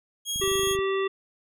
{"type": "tone", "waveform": "20% pulse", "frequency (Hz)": 3283, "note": "G#7", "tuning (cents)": -21, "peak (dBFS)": -22, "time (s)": [0.25, 0.77], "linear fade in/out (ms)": 50}
{"type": "click train", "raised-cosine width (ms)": 5, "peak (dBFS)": -28, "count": 12, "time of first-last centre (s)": [0.36, 0.79], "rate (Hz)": 25.6}
{"type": "harmonic tone", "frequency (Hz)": 388, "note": "G4", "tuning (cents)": -18, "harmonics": [1, 3, 5, 7, 9], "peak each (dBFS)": [-24, -32, -35, -38, -40], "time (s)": [0.41, 1.08], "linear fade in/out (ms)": 10}
{"effects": []}